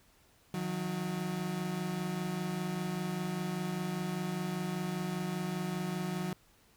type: tone pair together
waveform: 35% pulse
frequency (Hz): 157.05 / 182.1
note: D#3 / F#3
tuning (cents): +16 / -27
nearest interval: minor third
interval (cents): 257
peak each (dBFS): -37 / -33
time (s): 0.54-6.33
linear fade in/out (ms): 2
effects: pink hiss -65 dBFS RMS until 6.76 s